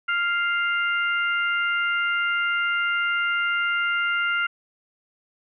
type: harmonic tone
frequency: 698.5 Hz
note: F5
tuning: in tune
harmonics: 2 / 3 / 4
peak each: -22 / -28 / -30 dBFS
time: 0.08-4.47 s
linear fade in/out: 10 ms
effects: none